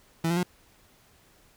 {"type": "tone with pitch steps", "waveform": "30% pulse", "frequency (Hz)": [164.81, 171.71, 178.9], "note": ["E3", "F3", "F3"], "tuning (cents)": [0, -29, 42], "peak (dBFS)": -21, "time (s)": [0.24, 0.432], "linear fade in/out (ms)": 5, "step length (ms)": 64, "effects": ["pink hiss -60 dBFS RMS until 1.56 s"]}